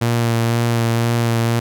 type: tone with vibrato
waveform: sawtooth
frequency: 116.7 Hz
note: A#2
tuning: 2 cents sharp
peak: -11 dBFS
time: 0.01-1.6 s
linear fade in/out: 10 ms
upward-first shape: sine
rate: 2 Hz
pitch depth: 19 cents each way
effects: none